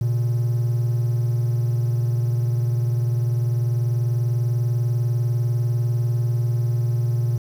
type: tone pair together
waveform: triangle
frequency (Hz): 118.41 / 138.59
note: A#2 / C#3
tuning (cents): +28 / 0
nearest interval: minor third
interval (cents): 272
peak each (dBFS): -16 / -26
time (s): 0.01-7.38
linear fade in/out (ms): 5
effects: tanh soft clip ceiling -11 dBFS + 8-bit